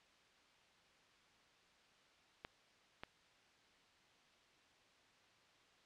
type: clicks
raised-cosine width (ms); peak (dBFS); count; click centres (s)
0.3; -30; 2; 2.449 / 3.035
effects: white hiss -69 dBFS RMS until 5.85 s + low-pass 4000 Hz 12 dB/octave